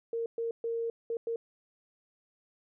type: tone bursts at uneven times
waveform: sine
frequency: 461.4 Hz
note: A#4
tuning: 18 cents flat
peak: -30 dBFS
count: 5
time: 0.13-0.26 / 0.38-0.51 / 0.64-0.9 / 1.1-1.17 / 1.27-1.36 s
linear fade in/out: 2 ms
effects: none